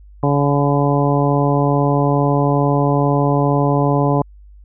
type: harmonic tone with a mistuned harmonic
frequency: 142.3 Hz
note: C#3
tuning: 46 cents sharp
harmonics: 1 / 2 / 3 / 4 / 5 / 6 / 7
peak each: -16 / -19 / -21 / -22 / -23 / -24 / -24 dBFS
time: 0.23-4.22 s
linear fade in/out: 2 ms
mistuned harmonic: 7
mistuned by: +21 cents
effects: added 50 Hz sine -39 dBFS peak until 4.64 s